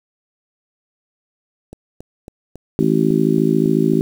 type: click train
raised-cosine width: 2 ms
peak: -21 dBFS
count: 9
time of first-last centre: 1.73-3.934 s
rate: 3.63 Hz
type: harmonic tone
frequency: 54.1 Hz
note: A1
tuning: 29 cents flat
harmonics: 3 / 4 / 5 / 6 / 7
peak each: -19 / -19 / -19 / -19 / -19 dBFS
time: 2.79-4.01 s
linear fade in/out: 0 ms
effects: 7-bit